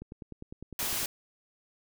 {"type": "click train", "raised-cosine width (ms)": 3, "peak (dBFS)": -29, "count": 11, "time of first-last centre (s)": [0.02, 1.03], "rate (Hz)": 9.9}
{"type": "noise", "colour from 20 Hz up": "white", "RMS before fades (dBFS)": -32, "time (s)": [0.79, 1.06], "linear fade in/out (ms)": 2}
{"effects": []}